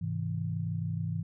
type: chord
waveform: sine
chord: Ab augmented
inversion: none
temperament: equal with one note detuned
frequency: 103.83 / 130.81 / 162.92 Hz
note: Ab2 / C3 / E3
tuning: 0 / 0 / -20 cents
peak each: -34 / -38 / -33 dBFS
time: 0.01-1.23 s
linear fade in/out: 10 ms
effects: none